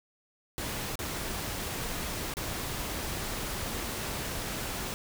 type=noise with dropouts; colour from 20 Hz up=pink; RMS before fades=-35 dBFS; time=0.58-4.94 s; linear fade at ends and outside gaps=0 ms; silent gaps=0.955-0.991 / 2.338-2.369 s; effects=none